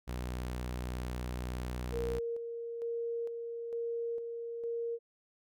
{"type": "tone", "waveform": "sawtooth", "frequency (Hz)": 61.74, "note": "B1", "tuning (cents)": 0, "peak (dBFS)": -32, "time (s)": [0.07, 2.2], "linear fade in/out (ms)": 20}
{"type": "tone with tremolo", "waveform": "sine", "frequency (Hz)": 466.2, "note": "A#4", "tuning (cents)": 0, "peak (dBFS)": -33, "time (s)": [1.91, 4.99], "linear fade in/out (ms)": 50, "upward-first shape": "square", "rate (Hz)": 1.1, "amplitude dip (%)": 40}
{"effects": []}